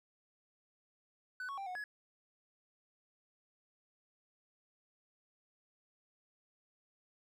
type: tone with pitch steps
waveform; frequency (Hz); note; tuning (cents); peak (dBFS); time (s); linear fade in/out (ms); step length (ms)
triangle; 1499 / 1109 / 786 / 731 / 1687; F#6 / C#6 / G5 / F#5 / G#6; +22 / 0 / +4 / -21 / +27; -38; 1.4-1.84; 2; 88
effects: none